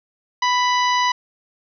harmonic tone, 990 Hz, B5, 4 cents sharp, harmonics 1 / 2 / 3 / 4 / 5 / 6, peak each -17 / -23 / -27 / -29 / -31 / -33 dBFS, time 0.42-1.12 s, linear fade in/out 5 ms, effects none

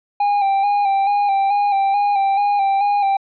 triangle tone with vibrato, 801 Hz, G5, 37 cents sharp, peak -12 dBFS, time 0.2-3.17 s, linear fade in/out 5 ms, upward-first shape square, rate 2.3 Hz, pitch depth 34 cents each way, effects resampled to 11025 Hz

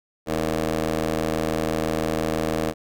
15% pulse ring-modulated tone, 80 Hz, D#2, 49 cents sharp, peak -13 dBFS, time 0.26-2.74 s, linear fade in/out 50 ms, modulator 387 Hz, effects none

